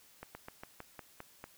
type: slowing click train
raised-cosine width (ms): 0.5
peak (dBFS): -29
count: 8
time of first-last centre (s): 0.23-1.441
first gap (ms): 120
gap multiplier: 1.12
effects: white hiss -62 dBFS RMS until 1.57 s